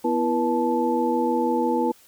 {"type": "tone cluster", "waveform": "sine", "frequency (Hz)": [247.4, 333.5, 482.2, 872], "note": ["B3", "E4", "B4", "A5"], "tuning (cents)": [3, 20, -41, -16], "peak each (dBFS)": -25, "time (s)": [0.04, 1.92], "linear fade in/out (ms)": 10, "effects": ["white hiss -54 dBFS RMS until 2.07 s"]}